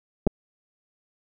clicks, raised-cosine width 2 ms, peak -8 dBFS, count 2, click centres 0.268 / 0.273 s, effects none

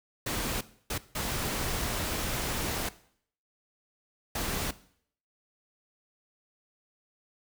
pink noise bursts at uneven times, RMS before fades -32 dBFS, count 4, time 0.26-0.61 / 0.9-0.98 / 1.15-2.89 / 4.35-4.71 s, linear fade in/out 5 ms, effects noise-tail reverb RT60 0.6 s tail -17 dB re dry

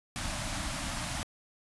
pink band-stop noise, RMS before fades -35 dBFS, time 0.16-1.23 s, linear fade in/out 0 ms, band 320 to 560 Hz, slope 96 dB/octave, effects resampled to 24000 Hz

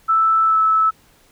sine tone with pitch glide, 1318.5 to 1305.6 Hz, E6 to E6, 0 to -17 cents, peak -12 dBFS, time 0.08-0.91 s, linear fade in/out 20 ms, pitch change -17 cents, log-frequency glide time 0.45-0.58 s, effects pink hiss -54 dBFS RMS until 1.31 s

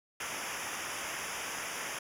pink noise with comb filter, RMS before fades -38 dBFS, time 0.2-1.99 s, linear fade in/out 5 ms, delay 0.24 ms, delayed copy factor -1, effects low-pass 12000 Hz 12 dB/octave

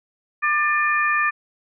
sine tone cluster, 1193 / 1778 / 2418 Hz, D6 / A6 / D7, +27 / +18 / +50 cents, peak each -21 / -20 / -25 dBFS, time 0.42-1.31 s, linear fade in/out 20 ms, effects none

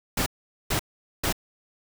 pink noise bursts, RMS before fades -25 dBFS, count 3, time 0.17-1.326 s, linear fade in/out 5 ms, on 92 ms, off 440 ms, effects none

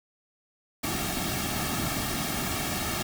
pink noise with comb filter, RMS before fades -30 dBFS, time 0.83-3.03 s, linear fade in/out 10 ms, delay 2 ms, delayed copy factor -0.7, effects none

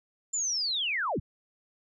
sine linear sweep, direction down, 7280 to 40.89 Hz, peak -27 dBFS, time 0.33-1.2 s, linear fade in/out 10 ms, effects none

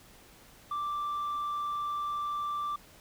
sine tone, 1174.7 Hz, D6, in tune, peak -28 dBFS, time 0.71-2.76 s, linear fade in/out 5 ms, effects tanh soft clip ceiling -30 dBFS + pink hiss -56 dBFS RMS until 3 s

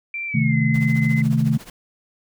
sine tone with pitch glide, 2353 to 2048 Hz, D7 to C7, +3 to -38 cents, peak -25 dBFS, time 0.14-1.22 s, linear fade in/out 2 ms, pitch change -241 cents, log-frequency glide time 0.27-0.57 s
sine chord, A diminished, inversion first, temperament equal, 130.81 / 155.56 / 220 Hz, C3 / Eb3 / A3, 0 / 0 / 0 cents, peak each -20 dBFS, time 0.34-1.58 s, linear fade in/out 10 ms
pink noise with tremolo, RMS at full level -38 dBFS, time 0.74-1.7 s, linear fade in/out 2 ms, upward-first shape triangle, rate 14 Hz, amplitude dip 90%
effects none

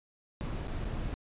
brown noise with dropouts, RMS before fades -35 dBFS, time 0.41-1.14 s, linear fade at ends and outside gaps 0 ms, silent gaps 0.672-0.682 / 0.846-0.851 s, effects resampled to 8000 Hz

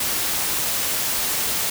white noise, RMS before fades -23 dBFS, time 0-1.7 s, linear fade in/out 5 ms, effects none

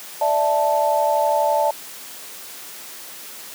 sine chord, D suspended second, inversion none, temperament equal, 587.3 / 659.3 / 880 Hz, D5 / E5 / A5, 0 / 0 / 0 cents, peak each -20 / -22 / -19 dBFS, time 0.21-1.71 s, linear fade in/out 5 ms, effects white hiss -37 dBFS RMS until 3.54 s + high-pass 200 Hz 12 dB/octave

